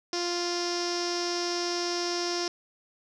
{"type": "tone with low-pass filter", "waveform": "sawtooth", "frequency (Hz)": 349.2, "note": "F4", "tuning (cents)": 0, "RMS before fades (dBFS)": -30, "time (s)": [0.13, 2.48], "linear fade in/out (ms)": 2, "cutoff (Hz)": 5400, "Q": 9.2, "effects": []}